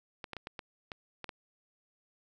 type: clicks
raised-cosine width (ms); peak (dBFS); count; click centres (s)
0.3; -24; 8; 0.242 / 0.333 / 0.367 / 0.471 / 0.592 / 0.918 / 1.243 / 1.292
effects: none